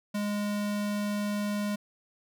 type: tone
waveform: square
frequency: 206.4 Hz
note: G#3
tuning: 10 cents flat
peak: -29 dBFS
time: 0.14-1.76 s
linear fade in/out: 10 ms
effects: none